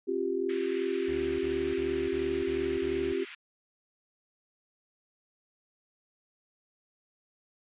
sine chord, C suspended fourth, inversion none, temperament equal with one note detuned, 267.7 / 349.2 / 392 Hz, C4 / F4 / G4, +40 / 0 / 0 cents, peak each -36 / -32 / -30 dBFS, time 0.07-3.25 s, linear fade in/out 20 ms
white band-pass noise, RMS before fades -46 dBFS, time 0.49-3.35 s, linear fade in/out 5 ms, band 1500 to 2900 Hz, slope 24 dB/octave
35% pulse tone bursts, 74.7 Hz, D2, 30 cents sharp, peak -40 dBFS, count 6, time 1.08-3.13 s, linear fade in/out 5 ms, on 310 ms, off 38 ms
effects resampled to 8000 Hz

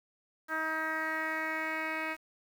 10% pulse tone with low-pass filter sweep, 316.8 Hz, D#4, 31 cents sharp, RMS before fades -34 dBFS, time 0.48-2.17 s, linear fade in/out 50 ms, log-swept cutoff 1600 to 2500 Hz, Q 4.1, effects 9-bit

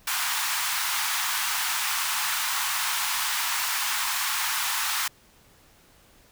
pink high-pass noise, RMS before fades -27 dBFS, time 0.07-5.08 s, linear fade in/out 5 ms, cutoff 870 Hz, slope 48 dB/octave, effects pink hiss -57 dBFS RMS until 6.31 s

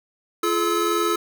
square tone cluster, 343.6 / 425.5 / 1297 Hz, F4 / G#4 / E6, -28 / +42 / -28 cents, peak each -24 / -26 / -24 dBFS, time 0.43-1.16 s, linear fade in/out 5 ms, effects none

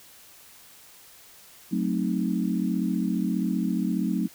sine chord, F# diminished seventh, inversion none, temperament equal, 185 / 220 / 261.6 / 311.1 Hz, F#3 / A3 / C4 / Eb4, 0 / 0 / 0 / 0 cents, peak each -27 / -28 / -30 / -31 dBFS, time 1.71-4.28 s, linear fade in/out 20 ms, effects white hiss -51 dBFS RMS until 4.34 s

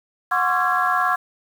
sine tone cluster, 730 / 1056 / 1134 / 1359 / 1658 Hz, F#5 / C6 / C#6 / F6 / G#6, -24 / +16 / +39 / -48 / -3 cents, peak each -23 dBFS, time 0.31-1.16 s, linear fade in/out 10 ms, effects tanh soft clip ceiling -7 dBFS + 7-bit

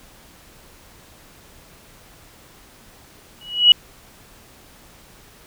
sine tone with exponential growth, 2923 Hz, F#7, 22 cents flat, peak -3 dBFS, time 3.41-3.72 s, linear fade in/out 2 ms, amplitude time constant 67 ms, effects pink hiss -48 dBFS RMS until 5.46 s

